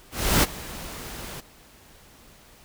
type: noise with ADSR envelope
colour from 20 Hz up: pink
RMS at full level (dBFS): -18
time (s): 0.11-1.41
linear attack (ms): 320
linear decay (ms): 26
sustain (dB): -19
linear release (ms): 15
effects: pink hiss -52 dBFS RMS until 2.64 s